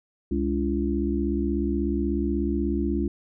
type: harmonic tone with a mistuned harmonic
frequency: 68.3 Hz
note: C#2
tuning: 25 cents flat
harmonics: 1 / 3 / 4 / 5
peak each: -28 / -28 / -28 / -28 dBFS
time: 0.31-3.08 s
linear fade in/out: 5 ms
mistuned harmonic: 4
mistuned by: +74 cents
effects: none